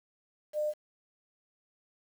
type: tone with quantisation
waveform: sine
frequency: 603 Hz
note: D5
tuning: 46 cents sharp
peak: -28 dBFS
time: 0.53-0.74 s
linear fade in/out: 50 ms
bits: 9
effects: none